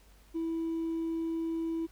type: tone with hard clipping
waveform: triangle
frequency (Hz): 328.1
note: E4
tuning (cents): -8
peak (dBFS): -30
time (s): 0.34-1.87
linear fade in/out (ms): 20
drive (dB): 2
effects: added 50 Hz sine -57 dBFS peak until 1.91 s + pink hiss -63 dBFS RMS until 1.91 s